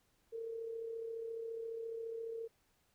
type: tone with amplitude modulation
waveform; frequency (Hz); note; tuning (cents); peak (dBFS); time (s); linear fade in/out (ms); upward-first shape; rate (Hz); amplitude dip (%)
sine; 455.4; A#4; -40; -38; 0.32-2.48; 20; sine; 34.5; 45
effects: pink hiss -75 dBFS RMS until 2.94 s